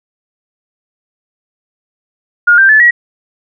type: tone with pitch steps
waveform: sine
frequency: 1426 / 1573.1 / 1735.4 / 1914.5 Hz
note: F6 / G6 / A6 / A#6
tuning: +36 / +6 / -24 / +46 cents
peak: -3 dBFS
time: 2.47-2.91 s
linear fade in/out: 10 ms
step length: 110 ms
effects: none